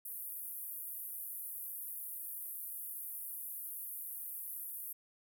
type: band-pass noise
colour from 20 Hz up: pink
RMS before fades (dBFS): -44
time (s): 0.05-4.93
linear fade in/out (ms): 5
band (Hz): 11000 to 16000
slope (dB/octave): 48
effects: none